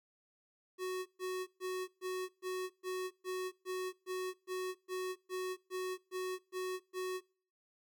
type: tone bursts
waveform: square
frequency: 370 Hz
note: F#4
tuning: in tune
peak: -37 dBFS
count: 16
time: 0.78-7.21 s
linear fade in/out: 50 ms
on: 280 ms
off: 130 ms
effects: noise-tail reverb RT60 0.5 s tail -26 dB re dry